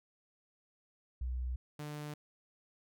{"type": "tone pair in turn", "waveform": ["sine", "sawtooth"], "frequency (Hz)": [62.4, 148.93], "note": ["B1", "D3"], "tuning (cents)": [19, 25], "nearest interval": "octave + minor third", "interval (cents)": 1506, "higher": "second", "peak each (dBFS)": [-34, -37], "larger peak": "first", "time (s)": [[1.21, 1.56], [1.79, 2.14]], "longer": "neither", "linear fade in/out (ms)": 5, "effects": []}